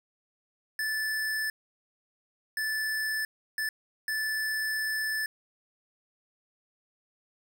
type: tone bursts at uneven times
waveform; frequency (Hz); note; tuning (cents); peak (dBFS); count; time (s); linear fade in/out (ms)
square; 1748; A6; -12; -29; 4; 0.79-1.5 / 2.57-3.25 / 3.58-3.69 / 4.08-5.26; 2
effects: none

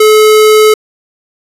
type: tone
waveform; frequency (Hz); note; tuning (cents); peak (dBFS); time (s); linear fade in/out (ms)
square; 430; A4; -40; -3; 0-0.74; 5
effects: resampled to 32000 Hz + 7-bit

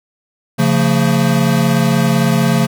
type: chord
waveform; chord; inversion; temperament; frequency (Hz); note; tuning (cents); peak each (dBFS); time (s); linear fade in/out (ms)
square; Db augmented; none; equal with one note detuned; 138.59 / 174.61 / 225.1; Db3 / F3 / A3; 0 / 0 / +40; -16; 0.58-2.67; 20
effects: none

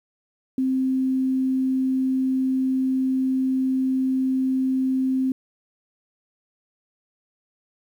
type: tone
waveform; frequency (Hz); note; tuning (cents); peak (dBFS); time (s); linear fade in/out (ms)
sine; 261.6; C4; 0; -19; 0.58-5.32; 2
effects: 9-bit

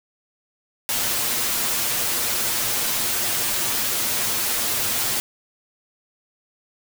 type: noise with comb filter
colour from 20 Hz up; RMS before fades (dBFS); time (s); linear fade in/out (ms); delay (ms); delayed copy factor
white; -23; 0.89-5.2; 0; 8.5; +0.75
effects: none

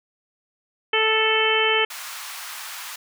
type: harmonic tone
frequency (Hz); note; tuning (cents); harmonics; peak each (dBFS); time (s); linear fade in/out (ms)
439.5; A4; -2; 1 / 2 / 3 / 4 / 5 / 6 / 7; -23 / -27 / -27 / -26 / -25 / -25 / -23; 0.93-1.85; 5
type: high-pass noise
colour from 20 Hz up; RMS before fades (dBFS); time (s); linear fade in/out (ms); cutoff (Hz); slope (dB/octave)
pink; -35; 1.9-2.96; 5; 970; 24
effects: none

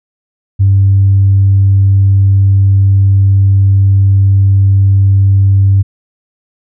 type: tone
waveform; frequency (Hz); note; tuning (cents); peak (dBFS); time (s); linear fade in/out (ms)
sine; 97.9; G2; -2; -3; 0.59-5.83; 20
effects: tanh soft clip ceiling 0 dBFS

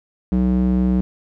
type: tone with band-pass filter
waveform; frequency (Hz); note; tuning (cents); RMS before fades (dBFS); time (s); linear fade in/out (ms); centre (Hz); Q
square; 62.3; B1; +16; -17; 0.32-1.01; 0; 210; 2.2
effects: none

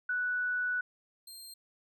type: tone pair in turn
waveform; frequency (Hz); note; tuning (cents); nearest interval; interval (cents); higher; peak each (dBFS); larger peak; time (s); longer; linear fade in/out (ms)
sine / 20% pulse; 1480 / 4186; F#6 / C8; 0 / 0; octave + tritone; 1800; second; -29 / -40; first; 0.09-0.81 / 1.27-1.54; first; 5
effects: none

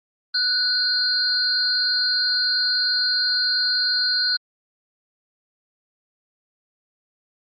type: tone cluster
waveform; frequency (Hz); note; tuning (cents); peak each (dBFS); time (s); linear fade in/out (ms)
sine; 1484 / 4187 / 4588; F#6 / C8 / D8; +5 / 0 / -41; -25 / -20 / -26; 0.34-4.37; 10
effects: Opus 48 kbps

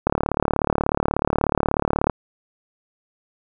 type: click train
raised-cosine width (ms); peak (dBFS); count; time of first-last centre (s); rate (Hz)
1; -4; 75; 0.07-2.097; 36.5
effects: none

